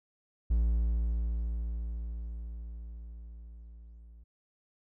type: tone with level ramp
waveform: triangle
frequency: 57 Hz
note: A#1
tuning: 38 cents flat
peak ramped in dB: -21 to -48 dBFS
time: 0.5-4.24 s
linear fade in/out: 10 ms
effects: none